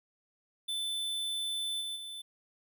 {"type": "tone with level steps", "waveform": "square", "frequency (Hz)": 3520, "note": "A7", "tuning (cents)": 0, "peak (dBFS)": [-33, -36, -41], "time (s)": [0.68, 2.22], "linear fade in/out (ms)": 10, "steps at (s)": [1.8, 1.95], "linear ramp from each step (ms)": 20, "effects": []}